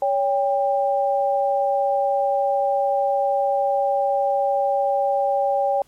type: tone pair together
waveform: sine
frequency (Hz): 561.6 / 795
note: C#5 / G5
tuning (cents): +22 / +24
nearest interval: tritone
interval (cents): 602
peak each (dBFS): -20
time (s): 0.02-5.82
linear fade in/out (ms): 2
effects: pink hiss -58 dBFS RMS until 5.87 s + MP3 64 kbps